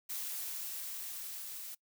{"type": "noise with level ramp", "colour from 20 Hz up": "blue", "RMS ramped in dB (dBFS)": [-39, -45], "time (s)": [0.09, 1.75], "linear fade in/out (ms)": 10, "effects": ["noise-tail reverb RT60 0.1 s tail -22 dB re dry"]}